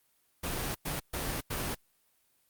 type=noise bursts at uneven times; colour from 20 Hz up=pink; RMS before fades=-34 dBFS; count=4; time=0.43-0.75 / 0.85-1 / 1.13-1.41 / 1.5-1.75 s; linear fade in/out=10 ms; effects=white hiss -71 dBFS RMS until 2.49 s + Opus 32 kbps